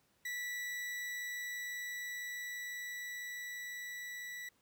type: tone with level ramp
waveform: 40% pulse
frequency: 1957 Hz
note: B6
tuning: 16 cents flat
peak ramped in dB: -37 to -42 dBFS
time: 0.25-4.49 s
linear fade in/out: 5 ms
effects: pink hiss -73 dBFS RMS until 4.61 s + high-pass 80 Hz 12 dB/octave